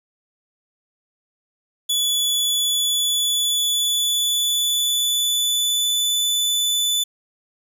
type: tone with pitch glide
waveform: sawtooth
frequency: 3428 to 3492 Hz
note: A7 to A7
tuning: -46 to -14 cents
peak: -15 dBFS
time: 1.89-7.04 s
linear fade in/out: 10 ms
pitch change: +32 cents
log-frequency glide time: 2.31-6.18 s
effects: 9-bit